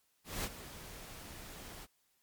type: noise with ADSR envelope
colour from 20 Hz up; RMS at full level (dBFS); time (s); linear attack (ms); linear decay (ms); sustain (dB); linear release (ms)
pink; -36; 0.24-1.87; 200; 46; -13; 40
effects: white hiss -75 dBFS RMS until 2.22 s + MP3 96 kbps